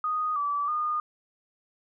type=tone with pitch steps; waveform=sine; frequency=1241 / 1155 / 1222 Hz; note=D#6 / D6 / D#6; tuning=-5 / -29 / -32 cents; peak=-25 dBFS; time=0.04-1 s; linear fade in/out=2 ms; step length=320 ms; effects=none